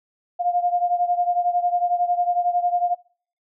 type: beating tone pair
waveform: sine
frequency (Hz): 704 / 715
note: F5 / F5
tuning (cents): +14 / +41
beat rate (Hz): 11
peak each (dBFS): -20 / -24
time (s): 0.39-2.95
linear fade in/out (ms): 20
effects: noise-tail reverb RT60 0.5 s tail -24 dB re dry